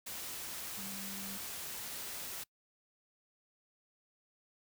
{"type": "tone in noise", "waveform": "sine", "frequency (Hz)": 196, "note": "G3", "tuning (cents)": 0, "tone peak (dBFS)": -47, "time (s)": [0.77, 1.38], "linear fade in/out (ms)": 10, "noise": "white", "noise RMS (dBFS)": -43, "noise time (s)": [0.06, 2.44], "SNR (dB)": -7, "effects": ["noise-tail reverb RT60 0.1 s tail -24 dB re dry"]}